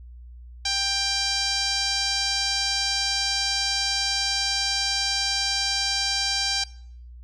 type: tone with low-pass filter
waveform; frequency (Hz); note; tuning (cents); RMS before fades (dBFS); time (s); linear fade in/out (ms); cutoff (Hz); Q
5% pulse; 790; G5; +13; -25; 0.65-6.64; 5; 5200; 2.4
effects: noise-tail reverb RT60 0.6 s tail -21 dB re dry + added 60 Hz sine -40 dBFS peak until 7.23 s